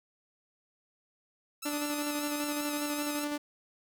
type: tone with vibrato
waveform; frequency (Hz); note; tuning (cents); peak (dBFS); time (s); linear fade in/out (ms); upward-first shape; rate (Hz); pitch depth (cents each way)
5% pulse; 1300; E6; -24; -26; 1.62-3.25; 10; sine; 5.1; 64
type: tone with tremolo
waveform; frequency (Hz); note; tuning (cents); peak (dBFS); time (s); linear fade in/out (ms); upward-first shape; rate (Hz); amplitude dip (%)
sawtooth; 293.7; D4; 0; -27; 1.65-3.38; 10; square; 12; 30
effects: none

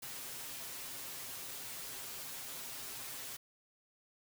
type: noise with comb filter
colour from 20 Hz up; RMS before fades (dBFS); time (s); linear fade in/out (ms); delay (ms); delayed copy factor
white; -45; 0.02-3.37; 10; 7.5; +0.75
effects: none

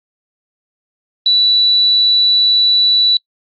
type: tone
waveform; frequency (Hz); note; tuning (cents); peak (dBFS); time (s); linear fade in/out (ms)
sine; 3951; B7; 0; -8; 1.26-3.17; 2
effects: noise-tail reverb RT60 0.1 s tail -26 dB re dry + Opus 32 kbps

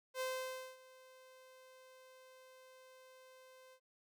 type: tone with ADSR envelope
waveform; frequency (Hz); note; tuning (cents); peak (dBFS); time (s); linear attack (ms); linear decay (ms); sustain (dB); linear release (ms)
sawtooth; 517; C5; -21; -33; 0.14-3.8; 65; 560; -22; 71
effects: none

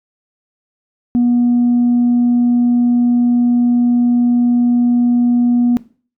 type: tone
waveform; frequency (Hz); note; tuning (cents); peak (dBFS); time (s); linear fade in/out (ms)
sine; 241.8; B3; -36; -8; 1.15-5.77; 0
effects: noise-tail reverb RT60 0.4 s tail -19 dB re dry + tanh soft clip ceiling -7 dBFS

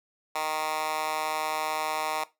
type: tone with high-pass filter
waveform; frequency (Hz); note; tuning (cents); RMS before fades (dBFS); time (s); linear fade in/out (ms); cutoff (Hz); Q
10% pulse; 155.56; D#3; 0; -30; 0.35-2.24; 5; 880; 1.6
effects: noise-tail reverb RT60 0.2 s tail -17 dB re dry

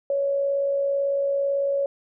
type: tone with amplitude modulation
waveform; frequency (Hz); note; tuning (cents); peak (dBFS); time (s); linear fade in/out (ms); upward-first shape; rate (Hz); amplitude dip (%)
sine; 558; C#5; +11; -19; 0.1-1.86; 2; sine; 58; 30
effects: none

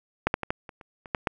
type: clicks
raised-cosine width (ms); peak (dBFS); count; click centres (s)
0.5; -6 / -7 / -15 / -10 / -25 / -30 / -26 / -10 / -9; 9; 0.27 / 0.341 / 0.433 / 0.505 / 0.692 / 0.812 / 1.058 / 1.148 / 1.272
effects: none

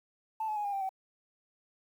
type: tone with pitch steps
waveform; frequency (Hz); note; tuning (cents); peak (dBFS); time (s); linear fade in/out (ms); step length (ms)
sine; 880 / 855.4 / 831.6 / 808.4 / 785.8 / 763.9; A5 / A5 / G#5 / G#5 / G5 / G5; 0 / -49 / +2 / -47 / +4 / -45; -30; 0.4-0.892; 5; 82
effects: tanh soft clip ceiling -26 dBFS + 10-bit

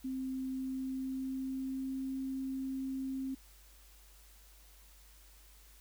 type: tone with pitch glide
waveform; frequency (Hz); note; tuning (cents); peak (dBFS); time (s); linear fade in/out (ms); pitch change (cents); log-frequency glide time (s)
sine; 261.9 to 265.6; C4 to C4; +2 to +26; -35; 0.04-3.35; 10; +24; 0.48-2.13
effects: added 50 Hz sine -58 dBFS peak until 5.8 s + white hiss -62 dBFS RMS until 5.8 s

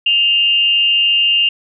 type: tone with frequency modulation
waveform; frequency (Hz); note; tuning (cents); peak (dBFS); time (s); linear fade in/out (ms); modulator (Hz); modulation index
sine; 2803; F7; +6; -10; 0.06-1.49; 5; 233; 0.37
effects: none

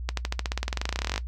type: accelerating click train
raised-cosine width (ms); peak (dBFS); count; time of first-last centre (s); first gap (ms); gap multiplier
0.2; -10; 26; 0.09-1.179; 83; 0.94
effects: noise-tail reverb RT60 0.1 s tail -17 dB re dry + added 60 Hz sine -31 dBFS peak until 1.27 s

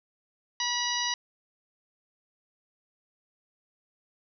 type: harmonic tone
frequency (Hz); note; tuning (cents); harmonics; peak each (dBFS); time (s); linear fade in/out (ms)
970; B5; -31; 1 / 2 / 3 / 4 / 5 / 6; -34 / -34 / -34 / -34 / -34 / -34; 0.6-1.14; 2
effects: none

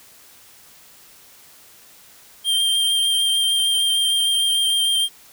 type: tone with vibrato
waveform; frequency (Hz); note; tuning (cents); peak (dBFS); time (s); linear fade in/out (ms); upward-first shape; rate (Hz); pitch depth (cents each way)
square; 3176; G7; +22; -17; 2.44-5.09; 50; triangle; 6.6; 17
effects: white hiss -48 dBFS RMS until 5.32 s

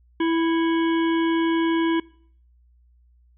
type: harmonic tone with a mistuned harmonic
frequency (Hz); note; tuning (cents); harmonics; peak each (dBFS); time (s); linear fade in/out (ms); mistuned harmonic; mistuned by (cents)
329.6; E4; 0; 1 / 3 / 5 / 7 / 9 / 10; -19 / -29 / -33 / -36 / -38 / -39; 0.2-2; 5; 7; -67
effects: noise-tail reverb RT60 0.6 s tail -24 dB re dry + added 60 Hz sine -54 dBFS peak until 3.37 s

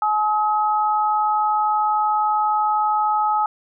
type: tone pair together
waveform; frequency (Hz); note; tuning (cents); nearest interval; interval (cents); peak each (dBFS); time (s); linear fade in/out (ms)
sine; 850 / 1273.6; G#5 / D#6; +40 / +40; perfect fifth; 700; -18 / -21; 0.02-3.46; 2
effects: none

